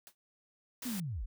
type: noise with exponential decay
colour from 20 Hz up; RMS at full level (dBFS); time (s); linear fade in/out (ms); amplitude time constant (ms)
white; -48; 0.07-0.15; 0; 17
type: noise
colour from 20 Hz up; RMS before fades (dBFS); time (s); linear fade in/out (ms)
white; -43; 0.82-1; 2
type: linear sweep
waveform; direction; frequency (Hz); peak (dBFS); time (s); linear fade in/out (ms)
sine; down; 261.8 to 30.77; -35; 0.85-1.26; 10
effects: none